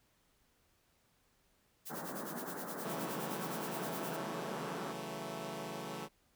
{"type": "noise with tremolo", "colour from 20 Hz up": "blue", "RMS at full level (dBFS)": -45, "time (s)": [1.85, 4.17], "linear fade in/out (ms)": 20, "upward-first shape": "sine", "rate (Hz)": 9.6, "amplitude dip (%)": 75}
{"type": "band-pass noise", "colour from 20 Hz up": "pink", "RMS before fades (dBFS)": -44, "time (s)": [1.89, 4.93], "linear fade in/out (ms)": 20, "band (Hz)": [160, 1700], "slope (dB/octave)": 48}
{"type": "chord", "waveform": "10% pulse", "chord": "F# minor seventh", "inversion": "second", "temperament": "equal with one note detuned", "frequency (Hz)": [138.59, 164.81, 186.93, 220], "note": ["C#3", "E3", "F#3", "A3"], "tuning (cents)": [0, 0, 18, 0], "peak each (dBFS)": [-40, -38, -39, -37], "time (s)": [2.82, 6.09], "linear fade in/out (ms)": 50}
{"effects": ["pink hiss -73 dBFS RMS until 6.35 s"]}